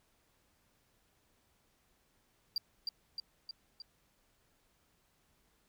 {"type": "tone with echo", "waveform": "sine", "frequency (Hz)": 4740, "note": "D8", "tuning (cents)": 15, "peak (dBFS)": -28, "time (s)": [2.56, 2.58], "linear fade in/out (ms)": 2, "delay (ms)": 310, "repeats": 4, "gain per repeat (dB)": -4, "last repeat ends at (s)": 3.82, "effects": ["tanh soft clip ceiling -30 dBFS", "pink hiss -73 dBFS RMS until 5.68 s"]}